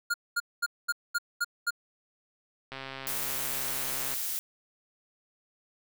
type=tone bursts; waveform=square; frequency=1419 Hz; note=F6; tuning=27 cents sharp; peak=-26 dBFS; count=7; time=0.1-1.707 s; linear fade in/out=10 ms; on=41 ms; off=220 ms
type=click train; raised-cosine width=0.3 ms; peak=-23 dBFS; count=191; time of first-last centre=2.72-4.138 s; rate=134 Hz
type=noise; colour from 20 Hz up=blue; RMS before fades=-33 dBFS; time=3.07-4.39 s; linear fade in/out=0 ms
effects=none